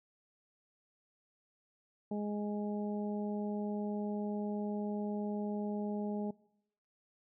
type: harmonic tone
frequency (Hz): 207.7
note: G#3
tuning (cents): 0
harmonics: 1 / 2 / 3 / 4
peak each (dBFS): -35 / -41 / -45 / -47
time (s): 2.11-6.31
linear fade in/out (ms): 5
effects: noise-tail reverb RT60 0.8 s tail -23 dB re dry